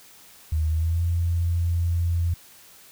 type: tone with pitch glide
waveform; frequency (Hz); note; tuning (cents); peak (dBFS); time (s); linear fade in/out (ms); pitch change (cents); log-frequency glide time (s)
sine; 78.3 to 85.39; D#2 to F2; +11 to -38; -20; 0.52-2.34; 5; +151; 0.69-1.03
effects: white hiss -50 dBFS RMS until 2.91 s